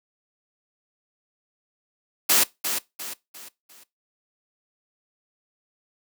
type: noise with echo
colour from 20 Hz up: white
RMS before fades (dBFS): -18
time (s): 2.29-2.44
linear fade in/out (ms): 10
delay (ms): 350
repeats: 4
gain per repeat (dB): -8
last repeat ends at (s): 3.84
effects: noise-tail reverb RT60 0.2 s tail -20 dB re dry + high-pass 200 Hz 12 dB/octave